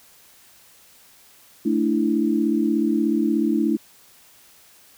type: chord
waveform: sine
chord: A suspended fourth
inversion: none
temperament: just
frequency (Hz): 220 / 293.3 / 330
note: A3 / D4 / E4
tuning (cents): 0 / -2 / +2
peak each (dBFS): -22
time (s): 1.65-3.77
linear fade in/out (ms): 10
effects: white hiss -52 dBFS RMS until 4.97 s